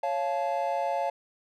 triangle chord, Db augmented, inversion none, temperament just, 554.4 / 693 / 866.2 Hz, Db5 / F5 / A5, 0 / -14 / -27 cents, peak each -29 / -28 / -29 dBFS, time 0.03-1.1 s, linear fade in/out 5 ms, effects none

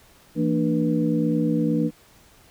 sine tone cluster, 166.1 / 228.1 / 296.9 / 485 Hz, E3 / A#3 / D4 / B4, +13 / -37 / +19 / -31 cents, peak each -24 / -24 / -23 / -29 dBFS, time 0.35-1.91 s, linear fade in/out 50 ms, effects pink hiss -54 dBFS RMS until 2.5 s

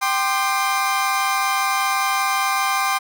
30% pulse chord, G suspended fourth, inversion none, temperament equal with one note detuned, 784 / 1046.5 / 1198.6 Hz, G5 / C6 / D6, 0 / 0 / +35 cents, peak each -20 dBFS, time 0.01-2.99 s, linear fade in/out 20 ms, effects none

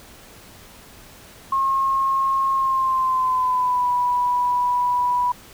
sine tone with pitch glide, 1078 to 982.8 Hz, C#6 to B5, -49 to -9 cents, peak -17 dBFS, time 1.52-5.32 s, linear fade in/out 5 ms, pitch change -160 cents, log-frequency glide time 2.53-3.9 s, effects pink hiss -45 dBFS RMS until 5.53 s

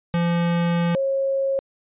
square / sine tone pair in turn, 171.3 / 542.9 Hz, F3 / C#5, -33 / -36 cents, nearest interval octave + minor sixth, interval 1997 cents, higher second, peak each -19 dBFS, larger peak neither, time 0.14-0.95 / 0.95-1.59 s, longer first, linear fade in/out 0 ms, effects resampled to 8000 Hz

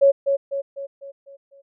sine tone with echo, 554.4 Hz, C#5, in tune, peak -10 dBFS, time 0.01-0.12 s, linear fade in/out 20 ms, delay 250 ms, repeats 6, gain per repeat -6 dB, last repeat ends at 1.62 s, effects none

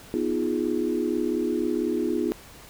sine chord, F half-diminished seventh, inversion second, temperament equal, 246.9 / 311.1 / 349.2 / 415.3 Hz, Cb4 / Eb4 / F4 / Ab4, 0 / 0 / 0 / 0 cents, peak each -29 / -28 / -27 / -30 dBFS, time 0.14-2.32 s, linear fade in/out 0 ms, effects pink hiss -47 dBFS RMS until 2.69 s

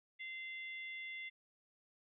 harmonic tone, 690 Hz, F5, 21 cents flat, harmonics 3 / 4 / 5, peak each -44 / -55 / -54 dBFS, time 0.19-1.3 s, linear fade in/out 20 ms, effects none

